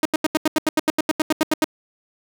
sawtooth tone bursts, 311.1 Hz, D#4, in tune, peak -11 dBFS, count 16, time 0.03-1.644 s, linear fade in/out 2 ms, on 24 ms, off 82 ms, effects none

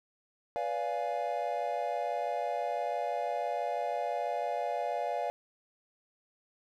triangle chord, B diminished seventh, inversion none, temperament equal with one note detuned, 493.9 / 579.9 / 698.5 / 830.6 Hz, B4 / D5 / F5 / Ab5, 0 / -22 / 0 / 0 cents, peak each -37 / -34 / -32 / -36 dBFS, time 0.56-5.3 s, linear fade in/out 0 ms, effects none

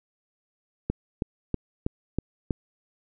click train, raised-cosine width 3 ms, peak -12 dBFS, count 6, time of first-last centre 0.9-2.508 s, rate 3.11 Hz, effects none

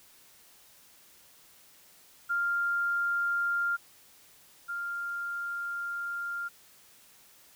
sine tone pair in turn, 1396.9 / 1396.9 Hz, F6 / F6, 0 / 0 cents, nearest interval unison, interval 0 cents, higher neither, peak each -26 / -32 dBFS, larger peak first, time 2.29-3.77 / 4.68-6.49 s, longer second, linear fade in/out 20 ms, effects white hiss -58 dBFS RMS until 7.55 s

